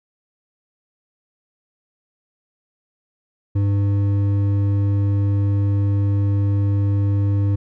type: tone with hard clipping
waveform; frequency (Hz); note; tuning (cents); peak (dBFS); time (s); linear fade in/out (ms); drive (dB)
triangle; 100.3; G2; +40; -17; 3.55-7.56; 10; 11
effects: none